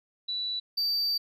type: tone pair in turn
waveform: sine / triangle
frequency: 3951 / 4638 Hz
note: B7 / D8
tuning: 0 / -22 cents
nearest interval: minor third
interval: 278 cents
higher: second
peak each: -29 / -24 dBFS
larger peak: second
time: 0.28-0.6 / 0.77-1.18 s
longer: second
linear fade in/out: 10 ms
effects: none